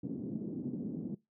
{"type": "band-pass noise", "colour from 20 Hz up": "pink", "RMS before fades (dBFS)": -39, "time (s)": [0.03, 1.15], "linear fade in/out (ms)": 5, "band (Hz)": [180, 300], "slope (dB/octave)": 24, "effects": ["noise-tail reverb RT60 0.2 s tail -21 dB re dry"]}